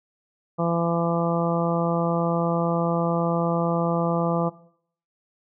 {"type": "harmonic tone", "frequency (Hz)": 169, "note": "E3", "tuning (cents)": 43, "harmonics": [1, 2, 3, 4, 5, 6, 7], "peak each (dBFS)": [-24, -30, -27, -29, -33, -34, -31], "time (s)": [0.58, 4.5], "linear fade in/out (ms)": 20, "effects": ["noise-tail reverb RT60 0.6 s tail -18 dB re dry"]}